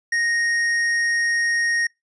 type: tone with hard clipping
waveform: sine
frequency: 1864.7 Hz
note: A#6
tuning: in tune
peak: -20 dBFS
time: 0.12-1.87 s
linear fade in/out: 5 ms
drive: 8 dB
effects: noise-tail reverb RT60 0.2 s tail -26 dB re dry + resampled to 24000 Hz